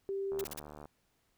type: tone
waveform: sine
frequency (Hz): 392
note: G4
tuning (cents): 0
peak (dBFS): -33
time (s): 0.09-0.44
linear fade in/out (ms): 0
type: click train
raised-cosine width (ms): 1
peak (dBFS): -34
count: 41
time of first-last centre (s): 0.32-0.855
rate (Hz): 74.7
type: noise bursts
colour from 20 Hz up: white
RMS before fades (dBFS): -41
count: 4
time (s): 0.39-0.594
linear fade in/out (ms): 2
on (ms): 21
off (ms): 40
effects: pink hiss -75 dBFS RMS until 1.37 s